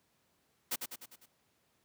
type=noise with echo; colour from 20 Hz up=white; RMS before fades=-34 dBFS; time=0.71-0.76 s; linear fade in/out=10 ms; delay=100 ms; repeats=5; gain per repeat=-5 dB; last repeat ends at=1.26 s; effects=pink hiss -74 dBFS RMS until 1.84 s + high-pass 100 Hz 12 dB/octave